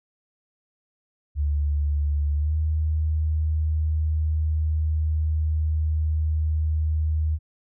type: tone with pitch glide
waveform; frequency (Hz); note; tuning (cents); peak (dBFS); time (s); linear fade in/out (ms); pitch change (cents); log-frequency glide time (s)
sine; 73 to 77.79; D2 to D#2; -10 to 0; -20; 1.35-7.39; 50; +110; 2.35-2.55
effects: none